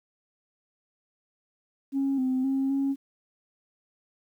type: tone with pitch steps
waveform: sine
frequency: 273.5 / 258.5 / 269.2 / 274.4 Hz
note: C#4 / C4 / C4 / C#4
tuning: -23 / -21 / +49 / -17 cents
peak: -22 dBFS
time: 1.92-2.96 s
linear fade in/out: 50 ms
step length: 260 ms
effects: tanh soft clip ceiling -20 dBFS + 10-bit